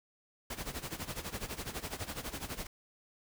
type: noise with tremolo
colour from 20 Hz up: pink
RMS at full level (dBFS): -38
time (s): 0.5-2.67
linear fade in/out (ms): 5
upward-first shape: sine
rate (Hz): 12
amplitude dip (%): 80
effects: none